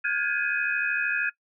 sine tone cluster, 1426 / 1623 / 1696 / 2508 Hz, F6 / G#6 / G#6 / D#7, +36 / -40 / +36 / +13 cents, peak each -29 dBFS, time 0.04-1.3 s, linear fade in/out 10 ms, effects noise-tail reverb RT60 0.1 s tail -21 dB re dry

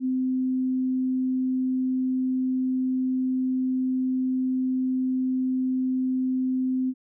sine tone, 257.9 Hz, C4, 25 cents flat, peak -22 dBFS, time 0-6.94 s, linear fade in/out 50 ms, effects none

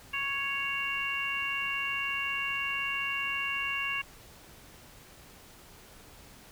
harmonic tone, 554.4 Hz, C#5, in tune, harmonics 2 / 3 / 4 / 5, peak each -38 / -38 / -36 / -32 dBFS, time 0.13-4.02 s, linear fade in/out 10 ms, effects pink hiss -53 dBFS RMS until 6.51 s

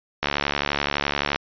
click train, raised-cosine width 0.3 ms, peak -5 dBFS, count 82, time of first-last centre 0.23-1.36 s, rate 71.7 Hz, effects resampled to 11025 Hz

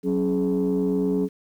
sine tone cluster, 186.3 / 275.1 / 421.3 Hz, F#3 / C#4 / G#4, +12 / -13 / +25 cents, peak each -23 dBFS, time 0.03-1.29 s, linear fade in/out 50 ms, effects tanh soft clip ceiling -15 dBFS + 9-bit

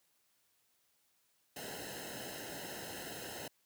pink noise with comb filter, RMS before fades -45 dBFS, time 1.56-3.48 s, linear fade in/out 5 ms, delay 0.86 ms, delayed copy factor -0.95, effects white hiss -75 dBFS RMS until 3.65 s + high-pass 60 Hz 12 dB/octave

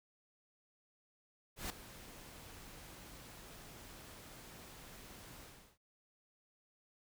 pink noise with ADSR envelope, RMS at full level -39 dBFS, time 1.56-5.78 s, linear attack 140 ms, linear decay 3 ms, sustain -15 dB, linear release 370 ms, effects none

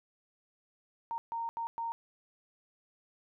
sine tone bursts at uneven times, 923 Hz, A#5, 17 cents flat, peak -33 dBFS, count 4, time 1.11-1.18 / 1.32-1.49 / 1.57-1.67 / 1.78-1.92 s, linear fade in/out 0 ms, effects none

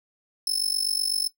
sawtooth tone with amplitude modulation, 5250 Hz, E8, 8 cents flat, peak -17 dBFS, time 0.47-1.28 s, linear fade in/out 2 ms, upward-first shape sine, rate 48 Hz, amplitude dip 85%, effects noise-tail reverb RT60 0.1 s tail -17 dB re dry

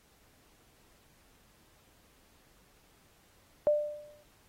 sine tone with exponential decay, 595 Hz, D5, 22 cents sharp, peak -20 dBFS, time 3.67-4.23 s, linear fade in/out 0 ms, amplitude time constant 120 ms, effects pink hiss -65 dBFS RMS until 4.48 s + AAC 48 kbps

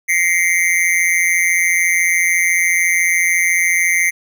square tone with amplitude modulation, 2085 Hz, C7, 7 cents flat, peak -9 dBFS, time 0.08-4.11 s, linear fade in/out 20 ms, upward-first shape sine, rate 174 Hz, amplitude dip 95%, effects none

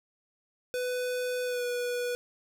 square tone with pitch glide, 498.5 to 488.8 Hz, B4 to B4, +16 to -18 cents, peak -30 dBFS, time 0.74-2.15 s, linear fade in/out 0 ms, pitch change -34 cents, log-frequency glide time 1.44-1.64 s, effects none

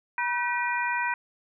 harmonic tone with a mistuned harmonic, 483.1 Hz, B4, 38 cents flat, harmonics 2 / 3 / 4 / 5, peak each -28 / -31 / -32 / -32 dBFS, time 0.18-1.14 s, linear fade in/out 2 ms, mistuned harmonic 3, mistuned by +89 cents, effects none

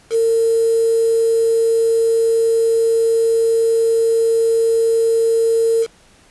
sine tone with quantisation, 455.2 Hz, A#4, 41 cents flat, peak -12 dBFS, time 0.1-5.87 s, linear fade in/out 50 ms, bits 5, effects pink hiss -50 dBFS RMS until 6.3 s + resampled to 24000 Hz

